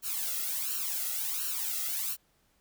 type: noise with flanger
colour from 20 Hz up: blue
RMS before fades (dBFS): -33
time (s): 0.02-2.17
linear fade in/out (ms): 50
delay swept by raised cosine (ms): 0.7 to 1.54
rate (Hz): 1.4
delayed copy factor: +0.9
effects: pink hiss -70 dBFS RMS until 2.6 s